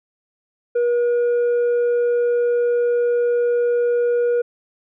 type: tone with tanh clipping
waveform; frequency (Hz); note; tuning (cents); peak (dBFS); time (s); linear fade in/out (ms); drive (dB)
sine; 480; B4; -49; -16; 0.75-4.42; 10; 3
effects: none